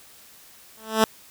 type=tone with exponential growth; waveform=10% pulse; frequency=220 Hz; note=A3; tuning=in tune; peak=-5 dBFS; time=0.77-1.04 s; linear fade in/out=2 ms; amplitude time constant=57 ms; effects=white hiss -50 dBFS RMS until 1.3 s